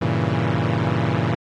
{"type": "chord", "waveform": "sawtooth", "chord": "G diminished seventh", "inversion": "none", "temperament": "equal", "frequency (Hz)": [98, 116.54, 138.59, 164.81], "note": ["G2", "Bb2", "Db3", "Fb3"], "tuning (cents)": [0, 0, 0, 0], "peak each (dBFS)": [-22, -19, -21, -20], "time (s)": [0.01, 1.35], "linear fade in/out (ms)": 10, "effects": ["low-pass 3000 Hz 12 dB/octave", "AAC 32 kbps"]}